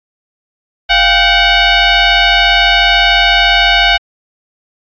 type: tone with frequency modulation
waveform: sine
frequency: 700 Hz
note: F5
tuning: 4 cents sharp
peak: -6 dBFS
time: 0.89-3.98 s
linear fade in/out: 20 ms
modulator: 747 Hz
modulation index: 4.3
effects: AAC 64 kbps